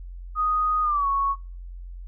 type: tone with pitch glide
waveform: sine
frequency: 1244 to 1108.3 Hz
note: D#6 to C#6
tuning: -1 to -1 cents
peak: -20 dBFS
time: 0.35-1.36 s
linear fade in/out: 50 ms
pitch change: -200 cents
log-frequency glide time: 0.82-1.07 s
effects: noise-tail reverb RT60 0.4 s tail -25 dB re dry + added 44 Hz sine -35 dBFS peak until 2.07 s